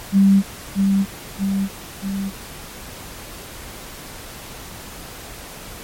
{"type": "tone with echo", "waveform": "sine", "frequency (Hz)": 196, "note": "G3", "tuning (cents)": 0, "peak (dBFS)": -9, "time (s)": [0.12, 0.43], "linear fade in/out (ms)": 50, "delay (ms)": 630, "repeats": 3, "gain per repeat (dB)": -4, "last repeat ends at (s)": 2.32, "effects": ["pink hiss -36 dBFS RMS until 5.83 s", "MP3 64 kbps"]}